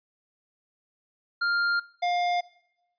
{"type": "tone pair in turn", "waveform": "square", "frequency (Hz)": [1400, 706.5], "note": ["F6", "F5"], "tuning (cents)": [4, 20], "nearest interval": "octave", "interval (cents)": 1184, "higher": "first", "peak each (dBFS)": -24, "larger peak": "neither", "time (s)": [[1.41, 1.8], [2.02, 2.41]], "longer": "neither", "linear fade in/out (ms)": 10, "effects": ["noise-tail reverb RT60 0.9 s tail -22 dB re dry", "resampled to 11025 Hz"]}